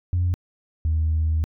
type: tone pair in turn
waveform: sine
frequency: 88.8 / 79.11 Hz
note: F2 / D#2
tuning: +29 / +29 cents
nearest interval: major second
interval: 200 cents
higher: first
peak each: -17 / -17 dBFS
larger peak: neither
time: 0.13-0.34 / 0.85-1.44 s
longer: second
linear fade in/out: 0 ms
effects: tanh soft clip ceiling -15 dBFS